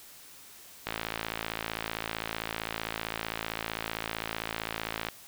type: click train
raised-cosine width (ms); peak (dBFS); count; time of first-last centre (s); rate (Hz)
0.3; -15; 235; 0.87-5.086; 55.5
effects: white hiss -51 dBFS RMS until 5.27 s